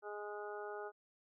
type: harmonic tone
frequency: 207.7 Hz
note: G#3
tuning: in tune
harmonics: 2 / 3 / 4 / 5 / 6 / 7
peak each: -45 / -51 / -49 / -61 / -52 / -52 dBFS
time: 0.02-0.92 s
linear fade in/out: 50 ms
effects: none